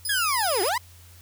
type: tone with tremolo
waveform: 5% pulse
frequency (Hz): 5010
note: D#8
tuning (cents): +11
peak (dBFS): -21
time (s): 0.05-0.69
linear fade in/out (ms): 2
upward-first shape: triangle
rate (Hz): 18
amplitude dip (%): 25
type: linear two-way sweep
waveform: 30% pulse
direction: down then up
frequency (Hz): 1706 to 340.6 to 1047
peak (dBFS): -20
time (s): 0.09-0.78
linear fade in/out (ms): 5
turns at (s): 0.62
effects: added 87 Hz sine -48 dBFS peak until 1.21 s + white hiss -53 dBFS RMS until 1.21 s